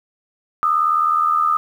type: tone pair together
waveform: sine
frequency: 1220.7 / 1300 Hz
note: D#6 / E6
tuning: -33 / -24 cents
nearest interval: minor second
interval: 109 cents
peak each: -15 / -20 dBFS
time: 0.63-1.57 s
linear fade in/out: 0 ms
effects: 8-bit